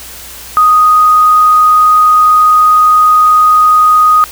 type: tone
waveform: sine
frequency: 1244.5 Hz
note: D#6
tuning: in tune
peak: -3 dBFS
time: 0.57-4.24 s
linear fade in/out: 0 ms
effects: added 60 Hz sine -37 dBFS peak until 4.31 s + white hiss -29 dBFS RMS until 4.31 s